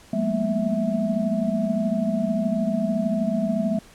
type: tone cluster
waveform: sine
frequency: 180.4 / 208.3 / 226.7 / 240 / 656 Hz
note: F#3 / G#3 / A#3 / B3 / E5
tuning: -44 / +5 / -48 / -49 / -9 cents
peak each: -29 / -24 / -29 / -28 / -27 dBFS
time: 0.13-3.79 s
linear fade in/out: 5 ms
effects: pink hiss -50 dBFS RMS until 3.94 s + low-pass 11000 Hz 12 dB/octave